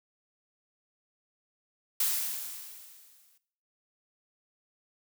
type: noise with exponential decay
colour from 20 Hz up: blue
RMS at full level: -26 dBFS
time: 2-3.38 s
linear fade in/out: 5 ms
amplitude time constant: 300 ms
effects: noise-tail reverb RT60 0.6 s tail -17 dB re dry